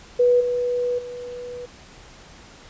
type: tone with level steps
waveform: sine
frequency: 490 Hz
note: B4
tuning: 14 cents flat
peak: -13 / -20 / -31 dBFS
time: 0.19-1.66 s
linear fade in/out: 10 ms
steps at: 0.4 / 0.98 s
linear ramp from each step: 10 ms
effects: pink hiss -46 dBFS RMS until 2.69 s + resampled to 16000 Hz